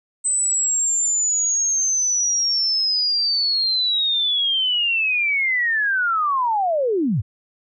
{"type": "linear sweep", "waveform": "sine", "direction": "down", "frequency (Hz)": [8130, 82.41], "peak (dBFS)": -17, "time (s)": [0.24, 7.22], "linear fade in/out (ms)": 20, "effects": []}